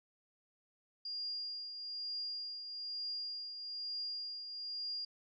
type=tone with tremolo; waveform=sine; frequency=4820 Hz; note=D8; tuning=44 cents sharp; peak=-37 dBFS; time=1.05-5.05 s; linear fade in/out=5 ms; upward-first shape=triangle; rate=1.1 Hz; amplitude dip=55%; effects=none